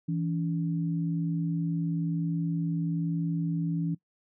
sine tone pair together, 164.81 / 285.9 Hz, E3 / D4, 0 / -46 cents, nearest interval minor seventh, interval 954 cents, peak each -27 / -33 dBFS, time 0.08-3.95 s, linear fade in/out 10 ms, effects noise-tail reverb RT60 0.1 s tail -20 dB re dry

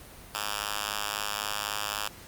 5% pulse tone with high-pass filter, 103.83 Hz, G#2, in tune, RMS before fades -33 dBFS, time 0.35-2.08 s, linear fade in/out 0 ms, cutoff 1400 Hz, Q 0.64, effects pink hiss -48 dBFS RMS until 2.27 s + Opus 32 kbps

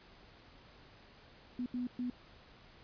sine tone bursts at uneven times, 246.9 Hz, B3, in tune, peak -34 dBFS, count 3, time 1.59-1.66 / 1.74-1.87 / 1.99-2.1 s, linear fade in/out 2 ms, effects pink hiss -59 dBFS RMS until 2.83 s + resampled to 11025 Hz

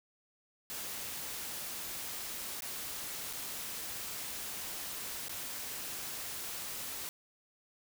white noise with dropouts, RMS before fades -41 dBFS, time 0.7-7.09 s, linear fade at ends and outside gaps 0 ms, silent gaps 2.606-2.622 / 3.329-3.334 / 5.283-5.294 s, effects none

